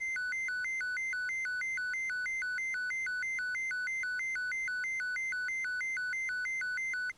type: tone with vibrato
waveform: triangle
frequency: 1760 Hz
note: A6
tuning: in tune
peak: -31 dBFS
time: 0-7.12 s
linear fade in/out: 20 ms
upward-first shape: square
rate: 3.1 Hz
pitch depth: 290 cents each way
effects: pink hiss -63 dBFS RMS until 7.17 s + low-pass 10000 Hz 12 dB/octave

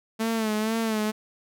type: tone with vibrato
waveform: sawtooth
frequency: 220 Hz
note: A3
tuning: in tune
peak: -20 dBFS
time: 0.19-1.12 s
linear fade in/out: 20 ms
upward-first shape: sine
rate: 2.1 Hz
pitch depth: 58 cents each way
effects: none

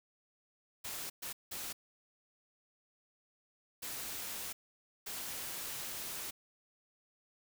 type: noise bursts at uneven times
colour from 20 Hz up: white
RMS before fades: -42 dBFS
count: 5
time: 0.84-1.1 / 1.22-1.33 / 1.51-1.73 / 3.82-4.53 / 5.06-6.31 s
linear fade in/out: 10 ms
effects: none

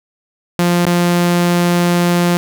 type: tone with dropouts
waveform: sawtooth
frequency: 174.61 Hz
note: F3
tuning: in tune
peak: -7 dBFS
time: 0.59-2.37 s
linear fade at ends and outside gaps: 0 ms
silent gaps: 0.853-0.867 s
effects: none

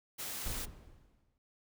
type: noise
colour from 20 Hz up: white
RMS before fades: -41 dBFS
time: 0.18-0.66 s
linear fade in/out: 20 ms
type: noise with exponential decay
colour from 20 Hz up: brown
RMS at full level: -38 dBFS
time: 0.46-1.38 s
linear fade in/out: 1 ms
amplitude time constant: 200 ms
effects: none

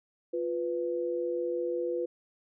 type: tone pair together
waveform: sine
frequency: 350.6 / 495.8 Hz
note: F4 / B4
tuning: +7 / +7 cents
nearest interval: tritone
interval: 600 cents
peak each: -32 / -31 dBFS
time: 0.33-2.06 s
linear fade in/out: 10 ms
effects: none

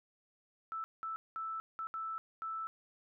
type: tone bursts at uneven times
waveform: sine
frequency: 1318.5 Hz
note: E6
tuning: in tune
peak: -37 dBFS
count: 6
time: 0.72-0.84 / 1.03-1.16 / 1.36-1.6 / 1.79-1.87 / 1.94-2.18 / 2.42-2.67 s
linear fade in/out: 0 ms
effects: none

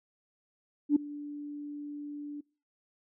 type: tone with ADSR envelope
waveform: sine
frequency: 292 Hz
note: D4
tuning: 10 cents flat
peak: -17 dBFS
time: 0.89-2.41 s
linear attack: 69 ms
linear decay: 7 ms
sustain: -20 dB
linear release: 9 ms
effects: noise-tail reverb RT60 0.4 s tail -25 dB re dry + tanh soft clip ceiling -13 dBFS

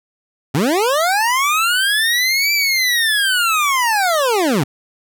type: linear two-way sweep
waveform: 25% pulse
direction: up then down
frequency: 118.8 to 2349 to 118.8 Hz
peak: -10 dBFS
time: 0.54-4.64 s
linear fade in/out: 10 ms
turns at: 2.53 s
effects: none

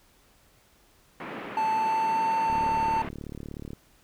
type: band-pass noise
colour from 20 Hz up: pink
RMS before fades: -38 dBFS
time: 1.2-3.09 s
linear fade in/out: 2 ms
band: 180 to 2500 Hz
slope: 24 dB/octave
type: tone with pitch glide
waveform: triangle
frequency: 880 to 894.9 Hz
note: A5 to A5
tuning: 0 to +29 cents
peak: -21 dBFS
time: 1.57-3.02 s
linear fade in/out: 2 ms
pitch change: +29 cents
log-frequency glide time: 1.69-2.22 s
type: click train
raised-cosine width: 3 ms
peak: -25 dBFS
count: 46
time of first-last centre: 2.5-3.733 s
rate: 36.5 Hz
effects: pink hiss -61 dBFS RMS until 4.03 s

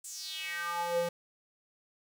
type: tone with high-pass filter sweep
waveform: square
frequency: 172.5 Hz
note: F3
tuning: 21 cents flat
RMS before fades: -35 dBFS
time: 0.04-1.09 s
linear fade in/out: 5 ms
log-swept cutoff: 8300 to 360 Hz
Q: 4.4
effects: none

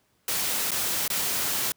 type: noise with dropouts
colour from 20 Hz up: white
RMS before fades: -27 dBFS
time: 0.28-1.72 s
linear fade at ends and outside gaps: 2 ms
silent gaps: 0.708-0.716 / 1.079-1.101 s
effects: pink hiss -68 dBFS RMS until 1.76 s + high-pass 80 Hz 12 dB/octave

